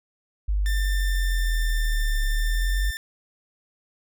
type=linear two-way sweep; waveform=sine; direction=down then up; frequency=51.1 to 35.08 to 48.76 Hz; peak=-20 dBFS; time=0.48-2.91 s; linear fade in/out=10 ms; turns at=2.25 s
type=tone; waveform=sawtooth; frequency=1787 Hz; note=A6; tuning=26 cents sharp; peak=-27 dBFS; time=0.66-2.97 s; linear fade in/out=0 ms
effects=none